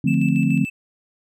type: chord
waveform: sine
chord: D minor seventh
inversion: none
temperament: equal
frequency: 146.83 / 174.61 / 220 / 261.6 Hz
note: D3 / F3 / A3 / C4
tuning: 0 / 0 / 0 / 0 cents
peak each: -21 dBFS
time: 0.04-0.65 s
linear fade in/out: 5 ms
type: tone with tremolo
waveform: triangle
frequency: 2637 Hz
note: E7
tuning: in tune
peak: -26 dBFS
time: 0.07-0.7 s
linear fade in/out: 10 ms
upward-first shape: square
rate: 6.9 Hz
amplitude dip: 55%
effects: none